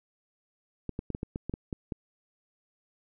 clicks, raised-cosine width 3 ms, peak -20 dBFS, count 10, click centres 0.893 / 0.991 / 1.103 / 1.149 / 1.231 / 1.359 / 1.496 / 1.539 / 1.728 / 1.922 s, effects none

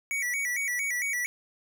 square tone with vibrato, 2093 Hz, C7, in tune, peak -28 dBFS, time 0.11-1.26 s, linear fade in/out 0 ms, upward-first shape square, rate 4.4 Hz, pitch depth 120 cents each way, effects none

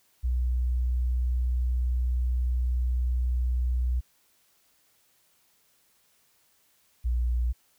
sine tone pair in turn, 61.7 / 60.12 Hz, B1 / B1, -1 / -46 cents, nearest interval unison, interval 45 cents, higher first, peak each -23 dBFS, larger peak neither, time 0.23-4.01 / 7.04-7.53 s, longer first, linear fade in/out 20 ms, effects white hiss -66 dBFS RMS until 7.78 s

